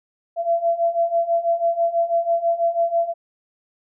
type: beating tone pair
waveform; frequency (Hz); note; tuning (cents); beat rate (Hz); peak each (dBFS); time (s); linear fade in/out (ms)
sine; 673 / 679.1; E5 / F5; +36 / -49; 6.1; -22 / -19; 0.36-3.14; 50
effects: none